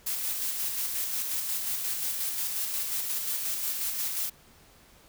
blue noise with tremolo, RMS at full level -30 dBFS, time 0.06-4.3 s, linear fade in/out 10 ms, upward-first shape square, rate 5.6 Hz, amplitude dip 30%, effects pink hiss -57 dBFS RMS until 5.08 s

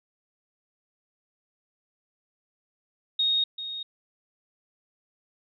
sine tone with echo, 3729 Hz, A#7, in tune, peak -21 dBFS, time 3.19-3.44 s, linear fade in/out 5 ms, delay 390 ms, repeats 1, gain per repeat -11 dB, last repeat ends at 3.83 s, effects none

